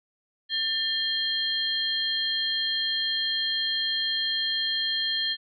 sine tone cluster, 1788 / 3220 / 4174 Hz, A6 / G7 / C8, +27 / +46 / -5 cents, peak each -32 / -27 / -29 dBFS, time 0.49-5.37 s, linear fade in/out 50 ms, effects none

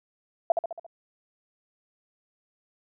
sine tone with echo, 673 Hz, E5, 36 cents sharp, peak -16 dBFS, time 0.5-0.52 s, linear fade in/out 2 ms, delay 69 ms, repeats 5, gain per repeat -5 dB, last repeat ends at 0.865 s, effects none

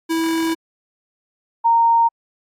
square / sine tone pair in turn, 327 / 924.9 Hz, E4 / A#5, -14 / -14 cents, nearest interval octave + tritone, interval 1800 cents, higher second, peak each -18 / -11 dBFS, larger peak second, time 0.09-0.55 / 1.64-2.09 s, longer first, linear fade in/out 20 ms, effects AAC 64 kbps

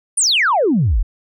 sine exponential sweep, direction down, 9956 to 36.71 Hz, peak -11 dBFS, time 0.17-1.03 s, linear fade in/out 10 ms, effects tanh soft clip ceiling -7 dBFS

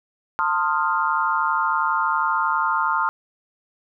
sine chord, F dominant seventh, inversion first, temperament equal with one note detuned, 896.9 / 1046.5 / 1244.5 / 1396.9 Hz, A5 / C6 / Eb6 / F6, +33 / 0 / 0 / 0 cents, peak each -24 dBFS, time 0.39-3.09 s, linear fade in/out 0 ms, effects none

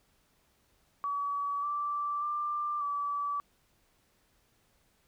sine tone with pitch steps, 1139 / 1168 / 1186 / 1152 Hz, C#6 / D6 / D6 / D6, +47 / -10 / +17 / -34 cents, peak -30 dBFS, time 1.04-3.4 s, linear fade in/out 0 ms, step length 590 ms, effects pink hiss -70 dBFS RMS until 5.07 s

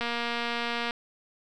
click train, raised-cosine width 0.3 ms, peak -15 dBFS, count 213, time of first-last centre 0.01-0.908 s, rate 236 Hz, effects none

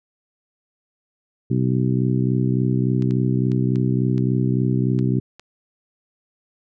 harmonic tone, 63.5 Hz, B1, 49 cents sharp, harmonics 2 / 3 / 4 / 5 / 6, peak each -19 / -23 / -25 / -27 / -29 dBFS, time 1.5-5.2 s, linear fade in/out 10 ms
clicks, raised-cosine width 0.2 ms, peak -23 dBFS, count 7, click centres 3.023 / 3.109 / 3.518 / 3.758 / 4.18 / 4.99 / 5.396 s
effects none

